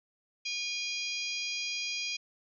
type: harmonic tone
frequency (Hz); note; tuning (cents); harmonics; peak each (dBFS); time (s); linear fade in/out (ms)
813; G#5; -37; 3 / 4 / 5 / 6 / 7 / 8; -36 / -40 / -44 / -38 / -44 / -45; 0.45-2.17; 10
effects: none